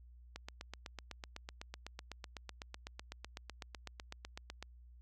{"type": "click train", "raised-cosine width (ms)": 0.2, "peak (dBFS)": -27, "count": 35, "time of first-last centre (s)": [0.36, 4.626], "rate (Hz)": 7.97, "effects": ["added 60 Hz sine -55 dBFS peak until 5.01 s"]}